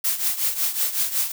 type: noise with tremolo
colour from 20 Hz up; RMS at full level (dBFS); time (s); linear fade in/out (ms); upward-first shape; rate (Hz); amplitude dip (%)
blue; -20; 0.04-1.32; 5; triangle; 5.4; 80
effects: none